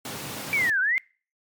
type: high-pass noise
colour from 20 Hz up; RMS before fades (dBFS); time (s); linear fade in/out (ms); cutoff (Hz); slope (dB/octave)
pink; -35; 0.05-0.7; 2; 110; 24
type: linear two-way sweep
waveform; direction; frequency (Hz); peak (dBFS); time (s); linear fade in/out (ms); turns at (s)
sine; down then up; 2349 to 1461 to 2145; -20; 0.53-0.98; 0; 0.8
effects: noise-tail reverb RT60 0.4 s tail -26 dB re dry + MP3 96 kbps